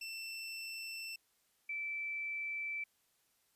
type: tone pair in turn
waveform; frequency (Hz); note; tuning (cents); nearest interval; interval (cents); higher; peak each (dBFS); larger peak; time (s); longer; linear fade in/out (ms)
25% pulse / sine; 2677 / 2324; E7 / D7; +26 / -19; major second; 245; first; -38 / -37; second; 0.01-1.16 / 1.69-2.84; neither; 5
effects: white hiss -75 dBFS RMS until 3.55 s + resampled to 32000 Hz